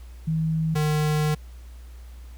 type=tone pair in turn; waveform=sine / square; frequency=160 / 152.01 Hz; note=D#3 / D#3; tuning=+49 / -40 cents; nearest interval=minor second; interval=89 cents; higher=first; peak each=-21 dBFS; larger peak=neither; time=0.27-0.75 / 0.75-1.35 s; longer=second; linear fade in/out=10 ms; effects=added 60 Hz sine -39 dBFS peak until 2.37 s + pink hiss -56 dBFS RMS until 2.37 s